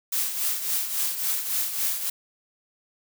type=noise with tremolo; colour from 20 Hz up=blue; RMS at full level=-24 dBFS; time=0.12-2.1 s; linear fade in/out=5 ms; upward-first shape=triangle; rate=3.6 Hz; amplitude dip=65%; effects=none